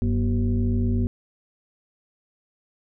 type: tone with frequency modulation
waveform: sine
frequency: 98 Hz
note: G2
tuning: in tune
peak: -19 dBFS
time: 0.02-1.07 s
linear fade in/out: 0 ms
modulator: 142 Hz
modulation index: 1.2
effects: none